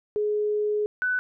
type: tone pair in turn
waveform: sine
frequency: 420 / 1496.7 Hz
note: G#4 / F#6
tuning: +19 / +19 cents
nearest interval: octave + minor seventh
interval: 2200 cents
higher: second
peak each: -22 dBFS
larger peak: neither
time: 0.16-0.86 / 1.02-1.19 s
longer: first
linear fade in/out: 0 ms
effects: none